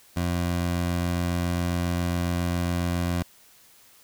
20% pulse tone, 87.31 Hz, F2, in tune, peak -19 dBFS, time 0.16-3.23 s, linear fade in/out 10 ms, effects white hiss -55 dBFS RMS until 4.03 s

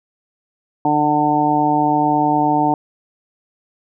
harmonic tone, 149.4 Hz, D3, 30 cents sharp, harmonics 1 / 2 / 3 / 4 / 5 / 6, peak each -26 / -18 / -28 / -27 / -17 / -18 dBFS, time 0.85-2.74 s, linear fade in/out 2 ms, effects none

